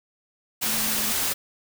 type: tone in noise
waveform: sine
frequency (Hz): 217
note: A3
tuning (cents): -24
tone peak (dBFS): -35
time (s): 0.65-1.13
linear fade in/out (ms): 20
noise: white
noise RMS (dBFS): -25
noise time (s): 0.61-1.34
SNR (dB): -13
effects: none